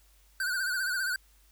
square tone with vibrato, 1506 Hz, F#6, 30 cents sharp, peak -29 dBFS, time 0.4-1.16 s, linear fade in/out 2 ms, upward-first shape sine, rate 15 Hz, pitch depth 82 cents each way, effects added 50 Hz sine -60 dBFS peak until 1.51 s + white hiss -65 dBFS RMS until 1.51 s

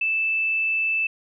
sine tone, 2637 Hz, E7, in tune, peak -20 dBFS, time 0.01-1.07 s, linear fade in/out 5 ms, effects none

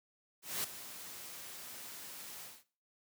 white noise with ADSR envelope, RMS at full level -35 dBFS, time 0.42-2.64 s, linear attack 220 ms, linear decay 6 ms, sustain -13 dB, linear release 220 ms, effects noise-tail reverb RT60 0.4 s tail -18 dB re dry + high-pass 100 Hz 12 dB/octave

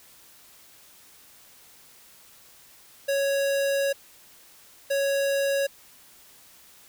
square tone bursts at uneven times, 554.4 Hz, C#5, in tune, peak -23 dBFS, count 2, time 3.08-3.93 / 4.9-5.67 s, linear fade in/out 10 ms, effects white hiss -53 dBFS RMS until 6.88 s

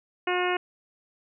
harmonic tone, 360 Hz, F#4, 47 cents flat, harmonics 1 / 2 / 3 / 4 / 5 / 6 / 7 / 8, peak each -27 / -30 / -32 / -33 / -34 / -35 / -35 / -36 dBFS, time 0.27-0.57 s, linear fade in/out 5 ms, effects none

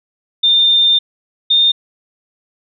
sine tone pair in turn, 3609 / 3638 Hz, A7 / A#7, +43 / -43 cents, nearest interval unison, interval 14 cents, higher second, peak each -8 dBFS, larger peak neither, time 0.43-0.99 / 1.5-1.72 s, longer first, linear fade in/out 10 ms, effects none

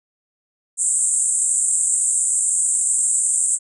white band-pass noise, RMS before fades -19 dBFS, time 0.77-3.59 s, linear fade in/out 50 ms, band 7400 to 9000 Hz, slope 96 dB/octave, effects none

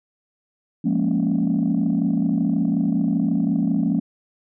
sine chord, Bb minor seventh, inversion second, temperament equal, 174.61 / 207.7 / 233.1 / 277.2 Hz, F3 / Ab3 / Bb3 / Db4, 0 / 0 / 0 / 0 cents, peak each -22 dBFS, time 0.84-4 s, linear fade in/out 10 ms, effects tanh soft clip ceiling -12 dBFS

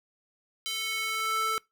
square tone with high-pass filter sweep, 440.9 Hz, A4, 4 cents sharp, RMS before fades -30 dBFS, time 0.66-1.58 s, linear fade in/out 0 ms, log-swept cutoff 3200 to 1000 Hz, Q 2.2, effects noise-tail reverb RT60 0.2 s tail -24 dB re dry

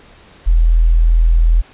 sine tone, 41.2 Hz, E1, in tune, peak -7 dBFS, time 0.46-1.62 s, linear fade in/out 20 ms, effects pink hiss -44 dBFS RMS until 1.73 s + resampled to 8000 Hz

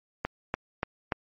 click train, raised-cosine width 0.5 ms, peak -12 dBFS, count 4, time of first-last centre 0.25-1.122 s, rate 3.44 Hz, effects MP3 32 kbps

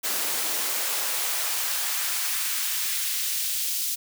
white noise with high-pass filter sweep, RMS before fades -27 dBFS, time 0.03-3.96 s, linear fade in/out 20 ms, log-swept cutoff 240 to 4000 Hz, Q 0.8, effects none

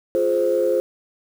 sine chord, F minor, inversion none, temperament just, 349.2 / 419.1 / 523.8 Hz, F4 / Ab4 / C5, 0 / +16 / +2 cents, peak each -22 / -22 / -18 dBFS, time 0.15-0.8 s, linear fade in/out 0 ms, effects tanh soft clip ceiling -9 dBFS + 7-bit

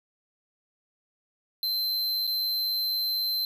square tone with dropouts, 4098 Hz, C8, 37 cents flat, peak -26 dBFS, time 1.63-3.45 s, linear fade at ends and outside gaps 1 ms, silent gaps 2.269-2.275 s, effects none

